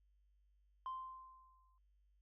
sine tone with exponential decay, 1042 Hz, C6, 7 cents flat, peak -38 dBFS, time 0.86-1.78 s, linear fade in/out 1 ms, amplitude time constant 200 ms, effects tanh soft clip ceiling -39 dBFS + added 50 Hz sine -70 dBFS peak until 2.21 s

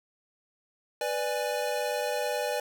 square chord, G# diminished, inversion first, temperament equal with one note detuned, 493.9 / 591.8 / 830.6 Hz, B4 / D5 / G#5, 0 / +13 / 0 cents, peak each -33 / -32 / -35 dBFS, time 1.01-2.6 s, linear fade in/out 2 ms, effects none

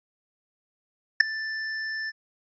square tone with ADSR envelope, 1764 Hz, A6, 4 cents sharp, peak -8 dBFS, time 1.2-2.12 s, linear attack 8 ms, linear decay 3 ms, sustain -22 dB, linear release 33 ms, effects resampled to 16000 Hz

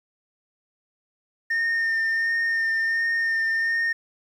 sine tone with vibrato, 1821 Hz, A#6, 41 cents flat, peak -18 dBFS, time 1.5-3.93 s, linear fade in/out 10 ms, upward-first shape sine, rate 1.4 Hz, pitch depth 15 cents each way, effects tanh soft clip ceiling -20 dBFS + 9-bit

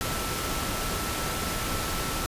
sine tone in noise, 1328 Hz, E6, 12 cents sharp, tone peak -37 dBFS, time 0.01-2.26 s, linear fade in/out 0 ms, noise pink, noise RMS -30 dBFS, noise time 0.01-2.26 s, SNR -10 dB, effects resampled to 32000 Hz

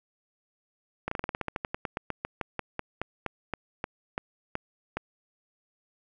slowing click train, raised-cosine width 0.5 ms, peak -15 dBFS, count 26, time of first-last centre 1.08-4.97 s, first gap 34 ms, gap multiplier 1.11, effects none

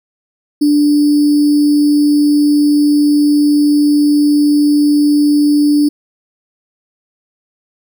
sine tone with sample-and-hold, 293.7 Hz, D4, in tune, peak -7 dBFS, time 0.61-5.89 s, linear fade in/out 10 ms, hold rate 4900 Hz, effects none

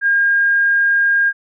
sine tone, 1616 Hz, G#6, 48 cents flat, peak -11 dBFS, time 0.01-1.33 s, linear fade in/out 50 ms, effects none

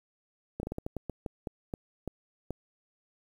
slowing click train, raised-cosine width 2 ms, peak -21 dBFS, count 13, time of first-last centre 0.6-2.507 s, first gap 31 ms, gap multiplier 1.27, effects 9-bit

